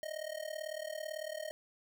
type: tone with amplitude modulation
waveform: square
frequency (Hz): 622.3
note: D#5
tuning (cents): 0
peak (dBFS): -36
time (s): 0.03-1.51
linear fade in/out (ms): 0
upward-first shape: sine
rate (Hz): 38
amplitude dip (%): 90
effects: none